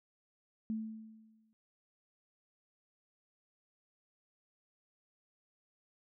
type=tone with exponential decay; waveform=sine; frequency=220 Hz; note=A3; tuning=in tune; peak=-32 dBFS; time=0.7-1.53 s; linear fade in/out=0 ms; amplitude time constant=180 ms; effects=none